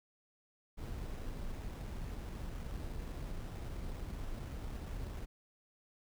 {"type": "noise with sample-and-hold", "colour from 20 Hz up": "brown", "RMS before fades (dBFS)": -42, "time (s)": [0.77, 5.26], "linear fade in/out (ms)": 20, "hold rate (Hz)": 4410, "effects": []}